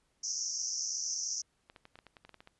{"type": "band-pass noise", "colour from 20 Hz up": "white", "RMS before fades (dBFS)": -36, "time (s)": [0.23, 1.42], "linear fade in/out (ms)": 10, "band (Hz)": [5400, 6300], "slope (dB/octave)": 96}
{"type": "clicks", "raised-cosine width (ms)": 0.3, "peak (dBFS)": -35, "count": 12, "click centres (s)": [1.699, 1.762, 1.854, 1.956, 1.989, 2.067, 2.168, 2.25, 2.293, 2.343, 2.405, 2.474]}
{"effects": ["pink hiss -75 dBFS RMS until 2.59 s", "resampled to 24000 Hz"]}